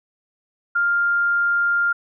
sine tone, 1400 Hz, F6, 4 cents sharp, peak -16 dBFS, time 0.75-1.93 s, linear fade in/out 10 ms, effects none

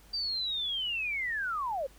sine linear sweep, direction down, 4714 to 503 Hz, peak -30 dBFS, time 0.13-1.87 s, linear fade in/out 10 ms, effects added 50 Hz sine -55 dBFS peak until 1.98 s + pink hiss -59 dBFS RMS until 1.98 s

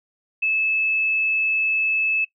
sine tone, 2610 Hz, E7, 18 cents flat, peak -18 dBFS, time 0.42-2.25 s, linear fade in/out 10 ms, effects noise-tail reverb RT60 0.1 s tail -17 dB re dry

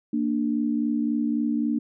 sine tone pair together, 231.1 / 294.8 Hz, A#3 / D4, -15 / +7 cents, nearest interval major third, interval 422 cents, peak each -24 / -25 dBFS, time 0.13-1.79 s, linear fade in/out 5 ms, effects none

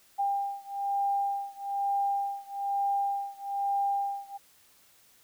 sine beating tone pair, 798 / 799.1 Hz, G5 / G5, +31 / +33 cents, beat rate 1.1 Hz, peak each -30 / -31 dBFS, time 0.18-4.38 s, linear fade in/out 20 ms, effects white hiss -61 dBFS RMS until 5.23 s

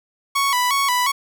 sawtooth tone with vibrato, 1048 Hz, C6, 2 cents sharp, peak -13 dBFS, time 0.35-1.12 s, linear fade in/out 10 ms, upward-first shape square, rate 2.8 Hz, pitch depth 100 cents each way, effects none

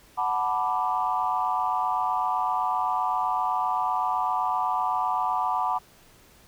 sine chord, B minor seventh, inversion second, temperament equal, 740 / 880 / 987.8 / 1174.7 Hz, F#5 / A5 / B5 / D6, 0 / 0 / 0 / 0 cents, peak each -28 / -29 / -27 / -29 dBFS, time 0.17-5.79 s, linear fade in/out 20 ms, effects tanh soft clip ceiling -12 dBFS + pink hiss -55 dBFS RMS until 6.47 s

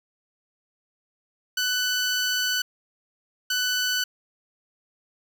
15% pulse tone pair in turn, 1495 / 1495 Hz, F#6 / F#6, +17 / +17 cents, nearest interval unison, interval 0 cents, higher neither, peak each -16 dBFS, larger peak neither, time 1.57-2.62 / 3.5-4.04 s, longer first, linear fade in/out 5 ms, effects none

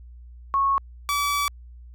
sine / sawtooth tone pair in turn, 1100 / 1148.5 Hz, C#6 / D6, -14 / -39 cents, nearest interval minor second, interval 75 cents, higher second, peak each -18 dBFS, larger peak neither, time 0.54-0.78 / 1.09-1.48 s, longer second, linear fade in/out 0 ms, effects added 60 Hz sine -41 dBFS peak until 1.94 s

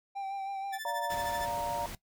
triangle tone with vibrato, 784 Hz, G5, in tune, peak -32 dBFS, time 0.15-0.79 s, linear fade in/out 20 ms, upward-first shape sine, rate 6.3 Hz, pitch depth 25 cents each way
sawtooth tone with tremolo, 1756 Hz, A6, 4 cents flat, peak -32 dBFS, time 0.72-1.47 s, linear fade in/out 20 ms, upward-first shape triangle, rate 13 Hz, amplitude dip 85%
sine chord, Bb major, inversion first, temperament just, 582.7 / 699.2 / 932.3 Hz, D5 / F5 / Bb5, -14 / +2 / 0 cents, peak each -38 / -38 / -33 dBFS, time 0.85-1.86 s, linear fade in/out 2 ms
pink noise, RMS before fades -43 dBFS, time 1.1-1.95 s, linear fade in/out 2 ms
effects noise-tail reverb RT60 0.1 s tail -18 dB re dry

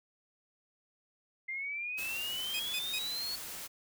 sine exponential sweep, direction up, 2082 to 4441 Hz, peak -35 dBFS, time 1.48-3.36 s, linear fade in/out 10 ms
white noise, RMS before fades -43 dBFS, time 1.97-3.68 s, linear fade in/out 20 ms
sawtooth tone bursts, 2508 Hz, D#7, 13 cents sharp, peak -31 dBFS, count 3, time 2.54-2.988 s, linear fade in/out 5 ms, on 56 ms, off 140 ms
effects none

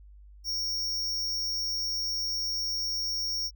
square tone with amplitude modulation, 5550 Hz, F8, 12 cents flat, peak -26 dBFS, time 0.44-3.51 s, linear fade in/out 50 ms, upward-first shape sine, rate 292 Hz, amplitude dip 65%, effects added 50 Hz sine -48 dBFS peak until 3.55 s

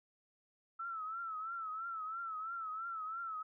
sine tone with vibrato, 1318.5 Hz, E6, in tune, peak -39 dBFS, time 0.79-3.43 s, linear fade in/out 10 ms, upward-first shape triangle, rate 3 Hz, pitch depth 97 cents each way, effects none

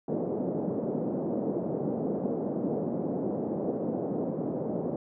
pink band-pass noise, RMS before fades -31 dBFS, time 0.08-4.96 s, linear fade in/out 2 ms, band 180 to 580 Hz, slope 24 dB/octave, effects none

